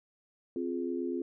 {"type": "chord", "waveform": "sine", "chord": "F minor", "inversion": "second", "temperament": "just", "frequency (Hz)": [261.9, 349.2, 419.1], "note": ["C4", "F4", "Ab4"], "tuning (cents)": [2, 0, 16], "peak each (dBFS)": [-35, -34, -39], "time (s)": [0.56, 1.22], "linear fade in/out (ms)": 2, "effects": []}